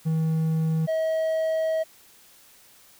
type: tone pair in turn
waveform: triangle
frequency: 160 / 640 Hz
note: D#3 / D#5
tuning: +49 / +49 cents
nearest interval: 2 octaves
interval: 2400 cents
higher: second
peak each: -19 / -20 dBFS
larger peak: first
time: 0.05-0.87 / 0.87-1.84 s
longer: second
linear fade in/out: 20 ms
effects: white hiss -54 dBFS RMS until 2.99 s